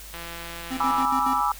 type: click train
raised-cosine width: 0.3 ms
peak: -21 dBFS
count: 151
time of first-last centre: 0.14-1.028 s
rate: 169 Hz
type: tone with tremolo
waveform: square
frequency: 261.6 Hz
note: C4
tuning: in tune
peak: -28 dBFS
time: 0.7-1.41 s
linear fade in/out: 20 ms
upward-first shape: square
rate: 7.1 Hz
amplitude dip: 75%
type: chord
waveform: sine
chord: E dominant seventh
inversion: first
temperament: equal with one note detuned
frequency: 830.6 / 977.5 / 1174.7 / 1318.5 Hz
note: G#5 / B5 / D6 / E6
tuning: 0 / -18 / 0 / 0 cents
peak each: -26 dBFS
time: 0.8-1.52 s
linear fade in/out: 2 ms
effects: added 50 Hz sine -43 dBFS peak until 1.59 s + white hiss -43 dBFS RMS until 1.59 s